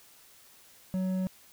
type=tone with hard clipping; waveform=sine; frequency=186.5 Hz; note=F#3; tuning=14 cents sharp; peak=-29 dBFS; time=0.94-1.27 s; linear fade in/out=0 ms; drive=6 dB; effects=white hiss -57 dBFS RMS until 1.52 s